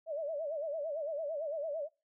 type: tone with vibrato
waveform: sine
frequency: 610 Hz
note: D#5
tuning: 34 cents flat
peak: -34 dBFS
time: 0.06-1.89 s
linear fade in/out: 50 ms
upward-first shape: sine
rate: 8.9 Hz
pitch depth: 140 cents each way
effects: noise-tail reverb RT60 0.3 s tail -26 dB re dry